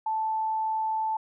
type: tone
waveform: sine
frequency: 878 Hz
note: A5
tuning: 4 cents flat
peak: -25 dBFS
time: 0.06-1.17 s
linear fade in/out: 5 ms
effects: none